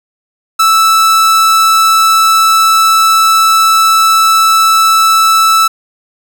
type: tone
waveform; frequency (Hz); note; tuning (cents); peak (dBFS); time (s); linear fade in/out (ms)
45% pulse; 1316; E6; -3; -5; 0.59-5.68; 10
effects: none